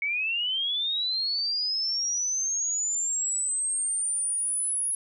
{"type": "linear sweep", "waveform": "sine", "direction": "up", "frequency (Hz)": [2217, 10548], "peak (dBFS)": -25, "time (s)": [0.02, 4.95], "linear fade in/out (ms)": 2, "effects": []}